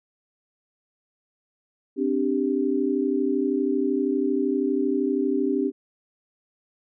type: chord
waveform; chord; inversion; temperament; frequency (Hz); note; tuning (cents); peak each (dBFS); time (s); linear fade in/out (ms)
sine; C suspended second; none; just; 261.6 / 294.3 / 392.4; C4 / D4 / G4; 0 / +4 / +2; -25; 1.96-5.72; 50
effects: none